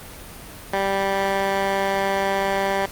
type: tone with band-pass filter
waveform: 15% pulse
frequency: 195.7 Hz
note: G3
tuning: 3 cents flat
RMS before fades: -22 dBFS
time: 0.73-2.86 s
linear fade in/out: 5 ms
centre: 1200 Hz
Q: 0.86
effects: pink hiss -39 dBFS RMS until 2.91 s + Opus 32 kbps